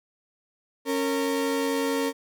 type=tone pair together; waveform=35% pulse; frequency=275.5 / 460 Hz; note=C#4 / A#4; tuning=-11 / -23 cents; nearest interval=major sixth; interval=888 cents; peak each=-25 dBFS; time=0.85-2.13 s; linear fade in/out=50 ms; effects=none